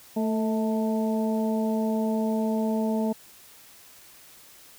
harmonic tone with a mistuned harmonic, 221 Hz, A3, 8 cents sharp, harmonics 1 / 2 / 3 / 4, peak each -24 / -31 / -32 / -36 dBFS, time 0.16-3.13 s, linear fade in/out 10 ms, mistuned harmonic 3, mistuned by -41 cents, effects white hiss -51 dBFS RMS until 4.78 s

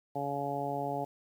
harmonic tone, 141.2 Hz, C#3, 32 cents sharp, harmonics 1 / 2 / 3 / 4 / 5 / 6, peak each -41 / -40 / -40 / -39 / -36 / -38 dBFS, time 0.15-1.05 s, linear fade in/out 10 ms, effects 10-bit

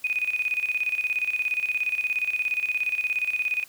sine tone with tremolo, 2489 Hz, D#7, in tune, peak -21 dBFS, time 0.04-3.64 s, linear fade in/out 5 ms, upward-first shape square, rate 17 Hz, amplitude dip 70%, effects white hiss -52 dBFS RMS until 3.68 s

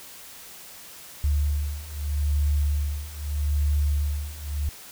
sine beating tone pair, 72.5 / 73.3 Hz, D2 / D2, -22 / -3 cents, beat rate 0.8 Hz, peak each -26 / -24 dBFS, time 1.24-4.69 s, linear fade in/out 0 ms, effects white hiss -44 dBFS RMS until 4.91 s

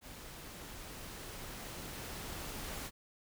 pink noise with level ramp, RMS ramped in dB -50 to -42 dBFS, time 0.01-2.91 s, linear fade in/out 50 ms, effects none

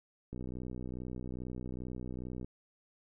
click train, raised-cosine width 3 ms, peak -29 dBFS, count 133, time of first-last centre 0.33-2.445 s, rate 62.4 Hz, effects none

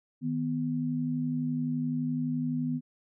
sine tone pair together, 156.3 / 248.1 Hz, D#3 / B3, +8 / +8 cents, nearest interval minor sixth, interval 800 cents, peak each -32 / -29 dBFS, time 0.21-2.81 s, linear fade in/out 50 ms, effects none

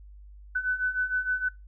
sine beating tone pair, 1499 / 1505.5 Hz, F#6 / F#6, +22 / +30 cents, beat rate 6.5 Hz, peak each -30 / -27 dBFS, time 0.55-1.49 s, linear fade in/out 10 ms, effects noise-tail reverb RT60 0.2 s tail -22 dB re dry + added 50 Hz sine -45 dBFS peak until 1.67 s

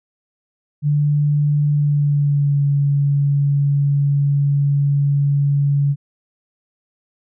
sine tone with pitch glide, 146.83 to 141.91 Hz, D3 to C#3, 0 to +41 cents, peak -13 dBFS, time 0.82-5.96 s, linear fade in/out 50 ms, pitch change -59 cents, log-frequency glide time 1.71-2.63 s, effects none

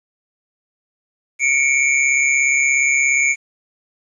square tone pair together, 2199 / 2336 Hz, C#7 / D7, -14 / -10 cents, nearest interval minor second, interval 104 cents, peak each -17 dBFS, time 1.39-3.36 s, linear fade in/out 50 ms, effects resampled to 22050 Hz + 8-bit

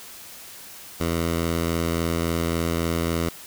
10% pulse tone, 83.6 Hz, E2, 25 cents sharp, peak -14 dBFS, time 1-3.29 s, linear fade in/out 5 ms, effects white hiss -42 dBFS RMS until 3.46 s

